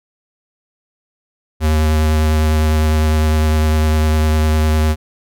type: tone with vibrato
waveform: square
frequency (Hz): 77.6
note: D#2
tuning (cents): -4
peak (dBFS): -12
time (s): 1.6-4.96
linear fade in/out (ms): 50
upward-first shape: sine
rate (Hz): 9.9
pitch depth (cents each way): 14
effects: none